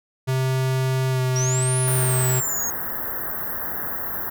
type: tone with pitch glide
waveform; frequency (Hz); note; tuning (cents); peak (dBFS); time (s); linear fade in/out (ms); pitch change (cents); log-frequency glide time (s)
square; 130.81 to 128.71; C3 to C3; 0 to -28; -20; 0.27-2.41; 20; -28; 1.1-1.21
type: exponential two-way sweep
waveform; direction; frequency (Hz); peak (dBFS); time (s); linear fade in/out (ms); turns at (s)
sine; up then down; 5588 to 10020 to 6480; -24; 1.36-2.7; 0; 1.78
type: band-stop noise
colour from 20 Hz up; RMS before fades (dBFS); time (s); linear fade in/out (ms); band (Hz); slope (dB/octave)
white; -28; 1.87-4.3; 10; 1900 to 12000; 96
effects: none